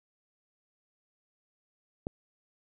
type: click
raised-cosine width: 2 ms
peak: -20 dBFS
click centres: 2.069 s
effects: none